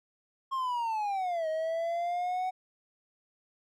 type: linear two-way sweep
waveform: triangle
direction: down then up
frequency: 1080 to 627 to 749 Hz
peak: -27 dBFS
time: 0.51-2.51 s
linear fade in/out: 20 ms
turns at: 1.48 s
effects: none